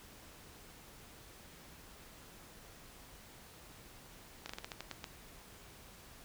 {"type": "slowing click train", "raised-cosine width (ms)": 0.2, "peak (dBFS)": -24, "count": 9, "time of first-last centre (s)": [4.46, 5.042], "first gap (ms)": 34, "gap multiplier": 1.21, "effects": ["pink hiss -56 dBFS RMS until 6.24 s"]}